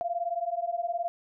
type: beating tone pair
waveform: sine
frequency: 680 / 699 Hz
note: F5 / F5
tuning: -46 / +1 cents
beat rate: 19 Hz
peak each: -31 dBFS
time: 0.01-1.08 s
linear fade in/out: 0 ms
effects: none